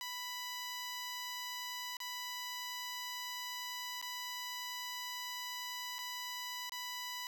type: tone with dropouts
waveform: 10% pulse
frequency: 989 Hz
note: B5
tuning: 2 cents sharp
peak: -32 dBFS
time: 0.01-7.27 s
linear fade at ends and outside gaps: 1 ms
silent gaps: 1.969-2.002 / 4.015-4.025 / 5.984-5.989 / 6.695-6.72 s
effects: none